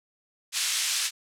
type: band-pass noise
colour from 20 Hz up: white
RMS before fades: -27 dBFS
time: 0.52-1.11 s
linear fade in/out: 50 ms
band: 2200 to 7700 Hz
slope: 12 dB/octave
effects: low-pass 12000 Hz 12 dB/octave